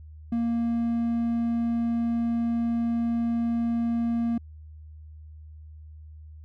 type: tone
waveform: triangle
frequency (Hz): 233.1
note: A#3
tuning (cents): 0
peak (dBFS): -21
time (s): 0.32-4.38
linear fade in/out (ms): 5
effects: added 77 Hz sine -42 dBFS peak until 6.44 s